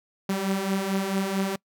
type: beating tone pair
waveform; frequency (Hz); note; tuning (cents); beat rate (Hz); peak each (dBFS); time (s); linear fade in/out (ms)
sawtooth; 190.6 / 195.1; G3 / G3; -48 / -8; 4.5; -26 / -22; 0.29-1.56; 5
effects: noise-tail reverb RT60 0.1 s tail -25 dB re dry